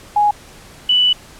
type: tone pair in turn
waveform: sine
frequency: 830.6 / 2971 Hz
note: G#5 / F#7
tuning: 0 / +6 cents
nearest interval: octave + minor seventh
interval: 2206 cents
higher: second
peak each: -10 dBFS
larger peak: neither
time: 0.16-0.31 / 0.89-1.13 s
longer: second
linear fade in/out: 5 ms
effects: pink hiss -41 dBFS RMS until 1.39 s + low-pass 11000 Hz 12 dB/octave